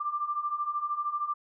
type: beating tone pair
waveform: sine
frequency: 1174.7 / 1187.7 Hz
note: D6 / D6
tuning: 0 / +19 cents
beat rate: 13 Hz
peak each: -34 / -30 dBFS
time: 0-1.34 s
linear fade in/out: 10 ms
effects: none